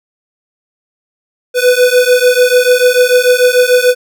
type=beating tone pair; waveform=square; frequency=493.9 / 500.7 Hz; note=B4 / B4; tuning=0 / +24 cents; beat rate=6.8 Hz; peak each=-10 dBFS; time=1.54-3.95 s; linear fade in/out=50 ms; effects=none